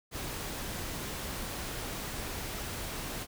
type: noise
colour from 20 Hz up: pink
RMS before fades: -38 dBFS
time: 0.11-3.27 s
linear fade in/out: 50 ms
effects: none